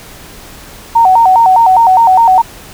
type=tone with vibrato; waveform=sine; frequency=830.6 Hz; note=G#5; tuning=in tune; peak=-3 dBFS; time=0.95-2.42 s; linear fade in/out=10 ms; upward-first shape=square; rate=4.9 Hz; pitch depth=180 cents each way; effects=pink hiss -33 dBFS RMS until 2.73 s